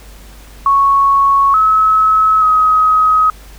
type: tone with pitch steps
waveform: sine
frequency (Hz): 1107 / 1289 / 1265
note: C#6 / E6 / D#6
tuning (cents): -3 / -39 / +28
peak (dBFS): -7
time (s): 0.66-3.3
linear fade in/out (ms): 2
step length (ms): 880
effects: added 50 Hz sine -35 dBFS peak until 3.58 s + pink hiss -41 dBFS RMS until 3.58 s